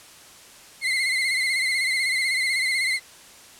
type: tone with vibrato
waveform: 35% pulse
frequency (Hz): 2093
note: C7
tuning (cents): 0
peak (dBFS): -19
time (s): 0.81-3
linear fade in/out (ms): 50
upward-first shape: sine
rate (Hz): 16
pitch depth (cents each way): 67
effects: white hiss -47 dBFS RMS until 3.59 s + low-pass 10000 Hz 12 dB/octave